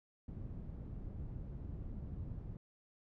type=low-pass noise; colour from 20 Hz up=white; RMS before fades=-45 dBFS; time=0.28-2.57 s; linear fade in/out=2 ms; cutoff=120 Hz; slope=12 dB/octave; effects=none